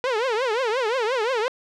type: tone with vibrato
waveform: sawtooth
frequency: 476.6 Hz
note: A#4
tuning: 38 cents sharp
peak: -17 dBFS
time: 0.04-1.48 s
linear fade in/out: 0 ms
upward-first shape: triangle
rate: 5.7 Hz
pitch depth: 250 cents each way
effects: low-pass 4000 Hz 12 dB/octave